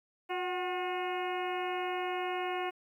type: harmonic tone with a mistuned harmonic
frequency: 359.9 Hz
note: F#4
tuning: 48 cents flat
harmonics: 1 / 2 / 3 / 4 / 5 / 6 / 7 / 8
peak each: -36 / -36 / -41 / -45 / -46 / -44 / -46 / -46 dBFS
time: 0.29-2.71 s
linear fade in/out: 20 ms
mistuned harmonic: 2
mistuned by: +48 cents
effects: 11-bit